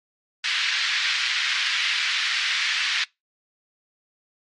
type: band-pass noise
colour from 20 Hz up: pink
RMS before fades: -24 dBFS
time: 0.44-3.04 s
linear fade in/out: 2 ms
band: 1700 to 4500 Hz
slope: 24 dB/octave
effects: noise-tail reverb RT60 0.2 s tail -24 dB re dry + MP3 48 kbps